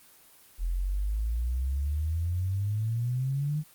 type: exponential sweep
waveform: sine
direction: up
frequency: 41.2 to 155.56 Hz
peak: -26 dBFS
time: 0.58-3.64 s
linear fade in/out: 50 ms
effects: white hiss -56 dBFS RMS until 3.74 s + Opus 24 kbps